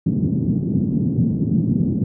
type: band-pass noise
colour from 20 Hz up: pink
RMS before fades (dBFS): -19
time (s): 0.06-2.04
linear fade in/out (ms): 5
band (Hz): 120 to 260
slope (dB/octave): 24
effects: none